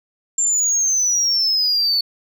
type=exponential sweep; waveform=sine; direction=down; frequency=7370 to 4435 Hz; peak=-13 dBFS; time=0.38-2.01 s; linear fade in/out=5 ms; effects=tanh soft clip ceiling -13 dBFS